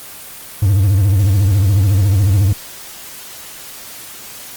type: tone with vibrato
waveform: triangle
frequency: 98.1 Hz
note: G2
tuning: 2 cents sharp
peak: -7 dBFS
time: 0.62-2.53 s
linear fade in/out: 5 ms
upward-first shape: sine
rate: 14 Hz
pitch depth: 140 cents each way
effects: white hiss -33 dBFS RMS until 4.56 s + Opus 24 kbps